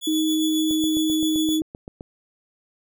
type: tone with tremolo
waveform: sawtooth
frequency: 3421 Hz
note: A7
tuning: 49 cents flat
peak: -22 dBFS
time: 0.01-1.61 s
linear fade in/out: 50 ms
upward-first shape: sine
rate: 7.4 Hz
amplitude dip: 40%
type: tone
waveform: sine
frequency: 313.7 Hz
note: D#4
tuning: 14 cents sharp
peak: -19 dBFS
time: 0.07-1.62 s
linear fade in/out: 5 ms
type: click train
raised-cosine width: 2 ms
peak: -22 dBFS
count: 11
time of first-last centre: 0.71-2.009 s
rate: 7.7 Hz
effects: none